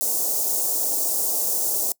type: band-stop noise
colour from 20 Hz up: white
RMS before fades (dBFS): -23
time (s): 0.01-1.92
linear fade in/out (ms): 0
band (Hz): 720 to 6200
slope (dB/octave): 24
effects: noise-tail reverb RT60 0.1 s tail -24 dB re dry + high-pass 400 Hz 12 dB/octave